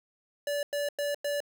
square tone bursts, 578 Hz, D5, 28 cents flat, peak -29 dBFS, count 4, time 0.47-1.404 s, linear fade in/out 2 ms, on 160 ms, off 98 ms, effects none

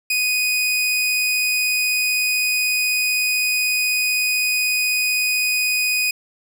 sawtooth tone, 2489 Hz, D#7, in tune, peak -14 dBFS, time 0.1-6.11 s, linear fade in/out 5 ms, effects none

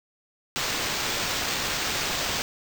white noise with sample-and-hold, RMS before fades -28 dBFS, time 0.56-2.42 s, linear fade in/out 0 ms, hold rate 11025 Hz, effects none

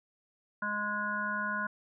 harmonic tone, 207.7 Hz, G#3, in tune, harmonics 1 / 3 / 5 / 7 / 8, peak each -40 / -44 / -36 / -33 / -42 dBFS, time 0.62-1.67 s, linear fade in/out 5 ms, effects none

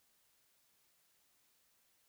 silence, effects white hiss -74 dBFS RMS until 2.08 s

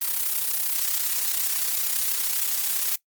blue noise with amplitude modulation, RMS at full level -22 dBFS, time 0.01-2.96 s, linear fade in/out 10 ms, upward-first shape sine, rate 32.4 Hz, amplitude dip 65%, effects noise-tail reverb RT60 0.1 s tail -19 dB re dry + Opus 24 kbps

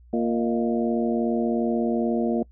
harmonic tone with a mistuned harmonic, 116.54 Hz, A#2, in tune, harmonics 2 / 3 / 4 / 5 / 6, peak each -23 / -27 / -29 / -31 / -33 dBFS, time 0.13-2.43 s, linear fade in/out 5 ms, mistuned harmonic 5, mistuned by +98 cents, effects noise-tail reverb RT60 0.1 s tail -24 dB re dry + added 60 Hz sine -48 dBFS peak until 2.51 s

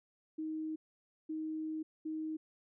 sine tone bursts at uneven times, 313.9 Hz, D#4, 15 cents sharp, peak -36 dBFS, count 3, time 0.38-0.76 / 1.29-1.83 / 2.05-2.37 s, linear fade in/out 10 ms, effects none

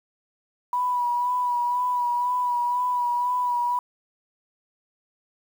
sine tone with vibrato, 979 Hz, B5, 15 cents flat, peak -21 dBFS, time 0.73-3.79 s, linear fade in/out 2 ms, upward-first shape sine, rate 2 Hz, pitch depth 27 cents each way, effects 8-bit

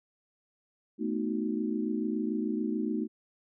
sine chord, B dominant seventh, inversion third, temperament equal, 220 / 246.9 / 311.1 / 370 Hz, A3 / B3 / D#4 / F#4, 0 / 0 / 0 / 0 cents, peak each -32 / -35 / -33 / -37 dBFS, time 0.98-3.08 s, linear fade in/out 50 ms, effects none

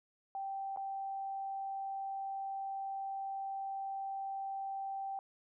sine tone with dropouts, 781 Hz, G5, 7 cents flat, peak -37 dBFS, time 0.35-5.19 s, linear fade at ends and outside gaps 1 ms, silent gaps 0.762-0.772 s, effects none

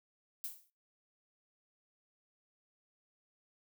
violet noise with exponential decay, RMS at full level -38 dBFS, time 0.44-0.7 s, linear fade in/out 0 ms, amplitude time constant 55 ms, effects noise-tail reverb RT60 0.3 s tail -22 dB re dry

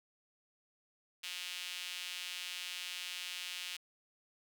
sawtooth tone with high-pass filter, 180 Hz, F#3, 47 cents flat, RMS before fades -43 dBFS, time 1.23-3.77 s, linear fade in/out 10 ms, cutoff 2900 Hz, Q 2.2, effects none

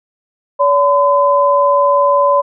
sine tone pair together, 570 / 1015.6 Hz, C#5 / B5, +48 / +48 cents, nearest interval minor seventh, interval 1000 cents, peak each -11 dBFS, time 0.59-2.42 s, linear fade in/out 20 ms, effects none

